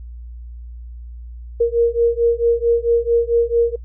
sine beating tone pair, 466.2 / 470.7 Hz, A#4 / A#4, 0 / +17 cents, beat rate 4.5 Hz, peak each -16 dBFS, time 1.6-3.76 s, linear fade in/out 10 ms, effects noise-tail reverb RT60 0.1 s tail -23 dB re dry + added 59 Hz sine -31 dBFS peak until 3.84 s

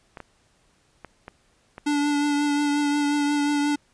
clicks, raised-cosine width 0.5 ms, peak -22 dBFS, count 5, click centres 0.172 / 0.203 / 1.047 / 1.281 / 1.781 s
square tone with vibrato, 290.7 Hz, D4, 18 cents flat, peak -21 dBFS, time 1.86-3.76 s, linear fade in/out 10 ms, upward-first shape triangle, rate 5.6 Hz, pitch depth 23 cents each way
effects pink hiss -63 dBFS RMS until 3.93 s + resampled to 22050 Hz

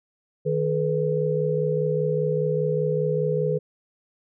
sine tone cluster, 154.4 / 428.4 / 493.4 Hz, D#3 / A4 / B4, -13 / -46 / -2 cents, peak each -25 dBFS, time 0.45-3.59 s, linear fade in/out 20 ms, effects none

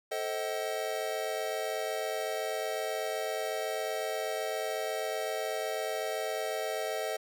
square chord, A diminished seventh, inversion none, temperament just, 440 / 528 / 633.6 / 760.3 Hz, A4 / C5 / Eb5 / Gb5, 0 / +16 / +31 / +47 cents, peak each -38 / -40 / -36 / -40 dBFS, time 0.11-7.17 s, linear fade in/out 10 ms, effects none

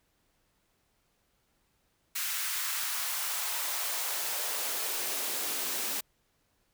white noise with high-pass filter sweep, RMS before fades -33 dBFS, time 2.15-6.01 s, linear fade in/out 10 ms, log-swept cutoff 1600 to 240 Hz, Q 1.3, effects pink hiss -73 dBFS RMS until 6.73 s

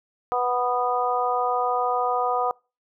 harmonic tone, 246.7 Hz, B3, 2 cents flat, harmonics 2 / 3 / 4 / 5, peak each -27 / -24 / -28 / -27 dBFS, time 0.32-2.51 s, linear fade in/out 0 ms, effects noise-tail reverb RT60 0.3 s tail -25 dB re dry

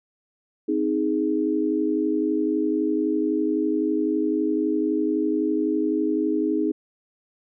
sine chord, Ab major, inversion first, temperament just, 259.6 / 311.5 / 415.3 Hz, C4 / Eb4 / Ab4, -13 / +2 / 0 cents, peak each -27 / -22 / -26 dBFS, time 0.68-6.72 s, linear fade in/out 10 ms, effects none

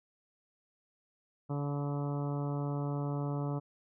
harmonic tone with a mistuned harmonic, 143.4 Hz, D3, 41 cents flat, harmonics 1 / 2 / 3 / 4 / 5 / 6 / 7 / 8 / 9, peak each -33 / -39 / -43 / -45 / -47 / -49 / -50 / -51 / -52 dBFS, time 1.49-3.6 s, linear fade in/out 20 ms, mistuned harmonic 6, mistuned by +22 cents, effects none

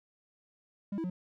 triangle tone with pitch steps, 200.8 / 327.5 / 181.5 Hz, G3 / E4 / F#3, +42 / -11 / -33 cents, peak -30 dBFS, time 0.92-1.1 s, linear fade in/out 5 ms, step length 60 ms, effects none

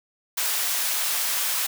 white high-pass noise, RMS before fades -25 dBFS, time 0.37-1.67 s, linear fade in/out 10 ms, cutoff 760 Hz, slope 12 dB/octave, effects none

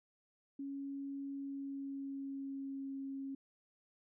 sine tone with pitch glide, 277.2 to 272 Hz, C#4 to C#4, 0 to -33 cents, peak -40 dBFS, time 0.59-3.35 s, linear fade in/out 5 ms, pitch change -33 cents, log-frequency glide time 1.31-2.96 s, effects none

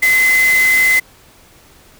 sine tone in noise, 2043 Hz, C7, 42 cents flat, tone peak -9 dBFS, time 0.02-1 s, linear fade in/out 10 ms, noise white, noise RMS -22 dBFS, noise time 0.02-1 s, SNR +10 dB, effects pink hiss -46 dBFS RMS until 1.99 s

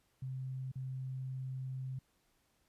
sine tone with dropouts, 130.81 Hz, C3, in tune, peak -38 dBFS, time 0.22-1.99 s, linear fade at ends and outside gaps 5 ms, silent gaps 0.717-0.756 s, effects pink hiss -75 dBFS RMS until 2.68 s + resampled to 32000 Hz

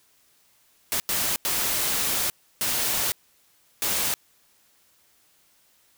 white noise bursts at uneven times, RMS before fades -25 dBFS, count 5, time 0.92-1 / 1.09-1.36 / 1.45-2.3 / 2.61-3.12 / 3.82-4.14 s, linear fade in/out 0 ms, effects white hiss -62 dBFS RMS until 5.97 s

